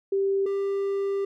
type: tone pair in turn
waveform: sine / triangle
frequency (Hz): 392 / 395.6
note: G4 / G4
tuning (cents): 0 / +16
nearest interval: unison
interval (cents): 16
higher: second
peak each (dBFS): -21 / -22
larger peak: first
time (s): 0.12-0.46 / 0.46-1.25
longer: second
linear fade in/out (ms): 5
effects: none